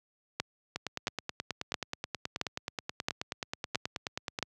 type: two click trains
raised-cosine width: 0.2 ms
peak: -16 / -12 dBFS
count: 35 / 7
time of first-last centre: 0.76-4.389 / 0.4-4.427 s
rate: 9.37 / 1.49 Hz
effects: high-pass 80 Hz 12 dB/octave